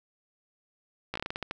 slowing click train, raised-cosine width 0.3 ms, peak -17 dBFS, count 10, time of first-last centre 1.14-1.511 s, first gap 15 ms, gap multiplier 1.24, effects none

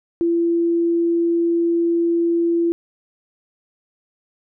sine tone, 338.6 Hz, E4, 46 cents sharp, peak -15 dBFS, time 0.21-2.72 s, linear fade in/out 0 ms, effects none

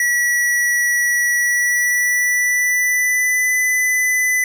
square tone with pitch glide, 1937 to 2004 Hz, B6 to B6, -34 to +25 cents, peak -15 dBFS, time 0-4.44 s, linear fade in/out 2 ms, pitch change +59 cents, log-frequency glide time 1.37-3.54 s, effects none

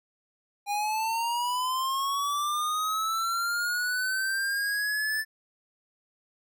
square linear sweep, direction up, 809 to 1760 Hz, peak -27 dBFS, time 0.66-5.25 s, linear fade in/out 50 ms, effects none

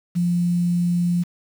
sine tone with quantisation, 174.6 Hz, F3, in tune, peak -17 dBFS, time 0.15-1.24 s, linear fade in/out 20 ms, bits 7, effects none

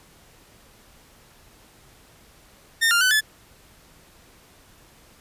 sawtooth tone with pitch steps, 1822 / 1398 / 1507 / 1729 Hz, A#6 / F6 / F#6 / A6, -40 / +1 / +31 / -31 cents, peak -13 dBFS, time 2.81-3.21 s, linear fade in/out 20 ms, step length 100 ms, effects pink hiss -53 dBFS RMS until 5.2 s + resampled to 32000 Hz

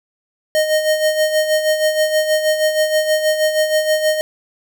square tone with tremolo, 619 Hz, D#5, 9 cents flat, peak -12 dBFS, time 0.55-4.21 s, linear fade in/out 0 ms, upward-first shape sine, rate 6.3 Hz, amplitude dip 60%, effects none

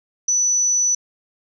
sine tone, 5960 Hz, F#8, 12 cents sharp, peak -15 dBFS, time 0.28-0.95 s, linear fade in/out 5 ms, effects none

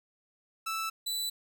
sawtooth tone pair in turn, 1318.5 / 3974 Hz, E6 / B7, 0 / +10 cents, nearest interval octave + perfect fifth, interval 1910 cents, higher second, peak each -28 dBFS, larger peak neither, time 0.66-0.9 / 1.06-1.3 s, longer neither, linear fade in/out 10 ms, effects none

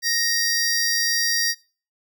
45% pulse tone cluster, 1866 / 4687 / 5700 Hz, A#6 / D8 / F8, +1 / -4 / +34 cents, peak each -24 / -23 / -25 dBFS, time 0.02-1.55 s, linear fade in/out 50 ms, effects noise-tail reverb RT60 0.4 s tail -23 dB re dry

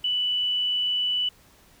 sine tone, 2971 Hz, F#7, 6 cents sharp, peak -22 dBFS, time 0.04-1.29 s, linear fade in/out 5 ms, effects pink hiss -56 dBFS RMS until 1.8 s

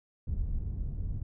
pink low-pass noise, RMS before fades -33 dBFS, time 0.27-1.23 s, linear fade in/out 5 ms, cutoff 100 Hz, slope 12 dB/octave, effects none

